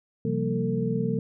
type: tone cluster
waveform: sine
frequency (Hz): 130.6 / 170.1 / 192.6 / 230.9 / 449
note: C3 / F3 / G3 / A#3 / A4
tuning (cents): -3 / -45 / -30 / -16 / +35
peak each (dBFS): -30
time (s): 0.25-1.19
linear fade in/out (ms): 2
effects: none